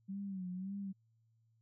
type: tone with vibrato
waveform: sine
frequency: 190 Hz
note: F#3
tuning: 46 cents sharp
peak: -39 dBFS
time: 0.08-0.93 s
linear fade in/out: 20 ms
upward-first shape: sine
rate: 1.8 Hz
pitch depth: 91 cents each way
effects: added 113 Hz sine -70 dBFS peak until 1.61 s